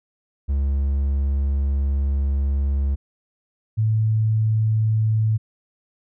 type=tone pair in turn; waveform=triangle / sine; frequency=69.3 / 109.59 Hz; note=C#2 / A2; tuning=0 / -6 cents; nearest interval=minor sixth; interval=794 cents; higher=second; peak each=-16 dBFS; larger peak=neither; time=0.48-2.96 / 3.77-5.38 s; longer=first; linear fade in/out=20 ms; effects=none